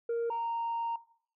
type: tone pair in turn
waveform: sine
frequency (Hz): 466.2 / 927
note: A#4 / A#5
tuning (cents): 0 / -10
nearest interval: octave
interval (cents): 1190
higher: second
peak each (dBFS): -26 / -30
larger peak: first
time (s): 0.09-0.3 / 0.3-0.96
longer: second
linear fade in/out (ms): 5
effects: noise-tail reverb RT60 0.6 s tail -18 dB re dry + tanh soft clip ceiling -28 dBFS